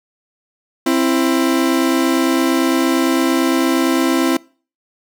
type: tone pair together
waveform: 40% pulse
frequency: 263.9 / 332.7 Hz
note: C4 / E4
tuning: +15 / +16 cents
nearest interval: major third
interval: 401 cents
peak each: -15 dBFS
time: 0.86-4.37 s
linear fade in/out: 5 ms
effects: noise-tail reverb RT60 0.4 s tail -24 dB re dry